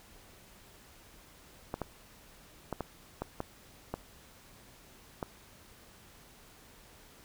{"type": "clicks", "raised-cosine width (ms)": 1, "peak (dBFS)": -20, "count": 8, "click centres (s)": [1.741, 1.817, 2.727, 2.807, 3.22, 3.404, 3.94, 5.228], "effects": ["pink hiss -57 dBFS RMS until 7.24 s"]}